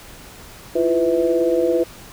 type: tone cluster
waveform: sine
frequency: 328.5 / 346.4 / 499.4 / 650 Hz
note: E4 / F4 / B4 / E5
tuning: -6 / -14 / +19 / -24 cents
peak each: -25 / -19 / -18 / -25 dBFS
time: 0.75-1.84 s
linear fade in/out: 10 ms
effects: pink hiss -41 dBFS RMS until 2.12 s